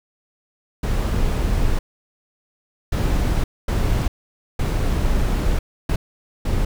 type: noise bursts at uneven times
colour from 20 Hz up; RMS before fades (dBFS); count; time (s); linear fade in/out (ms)
brown; -19; 6; 0.83-1.79 / 2.92-3.44 / 3.68-4.08 / 4.59-5.59 / 5.89-5.96 / 6.45-6.65; 5
effects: none